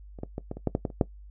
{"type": "clicks", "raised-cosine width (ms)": 2, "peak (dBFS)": [-29, -19, -19, -19, -25, -11, -11, -14, -29, -7], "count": 10, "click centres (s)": [0.188, 0.234, 0.381, 0.514, 0.57, 0.673, 0.751, 0.852, 0.902, 1.012], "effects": ["noise-tail reverb RT60 0.1 s tail -18 dB re dry", "added 50 Hz sine -44 dBFS peak until 1.3 s"]}